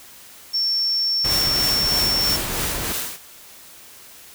sine tone, 5440 Hz, F8, 46 cents flat, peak -18 dBFS, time 0.53-2.37 s, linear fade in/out 20 ms
pink noise, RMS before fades -27 dBFS, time 1.24-2.93 s, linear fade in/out 10 ms
white noise with tremolo, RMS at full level -25 dBFS, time 1.27-3.18 s, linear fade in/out 50 ms, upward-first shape triangle, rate 3.1 Hz, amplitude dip 65%
effects white hiss -44 dBFS RMS until 4.34 s

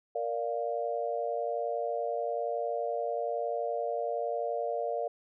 sine chord, Bb major, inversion none, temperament equal, 466.2 / 587.3 / 698.5 Hz, Bb4 / D5 / F5, 0 / 0 / 0 cents, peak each -34 dBFS, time 0.15-5.08 s, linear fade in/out 5 ms, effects none

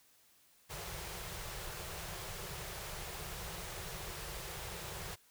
pink band-stop noise, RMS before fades -44 dBFS, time 0.69-5.16 s, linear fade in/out 20 ms, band 190 to 340 Hz, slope 96 dB/octave, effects white hiss -67 dBFS RMS until 5.3 s

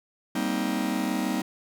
45% pulse chord, C minor seventh, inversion second, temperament just, 196.22 / 235.5 / 261.6 / 314 Hz, G3 / Bb3 / C4 / Eb4, +2 / +18 / 0 / +16 cents, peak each -31 dBFS, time 0.35-1.42 s, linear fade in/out 5 ms, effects none

